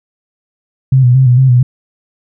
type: tone with vibrato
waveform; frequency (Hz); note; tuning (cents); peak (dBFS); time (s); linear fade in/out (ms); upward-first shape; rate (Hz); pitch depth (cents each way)
sine; 127.6; C3; -43; -4; 0.92-1.63; 5; square; 4.4; 59
effects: none